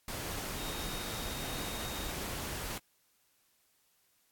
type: tone in noise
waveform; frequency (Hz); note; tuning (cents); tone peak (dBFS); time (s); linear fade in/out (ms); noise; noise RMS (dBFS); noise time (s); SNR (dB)
sine; 3729; A#7; 0; -46; 0.58-2.11; 2; pink; -39; 0.08-2.78; -10
effects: white hiss -72 dBFS RMS until 4.31 s + AAC 64 kbps